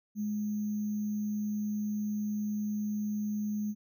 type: tone with sample-and-hold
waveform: sine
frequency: 209.5 Hz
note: G#3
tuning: 15 cents sharp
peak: -30 dBFS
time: 0.15-3.75 s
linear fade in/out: 50 ms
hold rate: 6300 Hz
effects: none